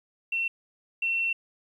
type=tone pair in turn; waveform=sine; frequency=2709 / 2709 Hz; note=E7 / E7; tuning=+47 / +47 cents; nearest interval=unison; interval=0 cents; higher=neither; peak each=-25 / -24 dBFS; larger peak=second; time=0.32-0.48 / 1.02-1.33 s; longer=second; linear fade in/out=5 ms; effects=10-bit